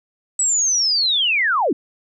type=linear sweep; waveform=sine; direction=down; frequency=7960 to 223.1 Hz; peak=-15 dBFS; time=0.39-1.73 s; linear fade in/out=5 ms; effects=none